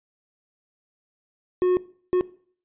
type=tone bursts at uneven times; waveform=triangle; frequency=363.6 Hz; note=F#4; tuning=30 cents flat; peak=-15 dBFS; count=2; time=1.62-1.77 / 2.13-2.21 s; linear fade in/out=0 ms; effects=noise-tail reverb RT60 0.5 s tail -19 dB re dry + resampled to 8000 Hz